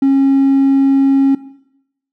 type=tone; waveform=triangle; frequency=272.5 Hz; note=C#4; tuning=29 cents flat; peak=-5 dBFS; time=0.02-1.35 s; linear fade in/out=5 ms; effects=noise-tail reverb RT60 0.8 s tail -19 dB re dry + tanh soft clip ceiling -3 dBFS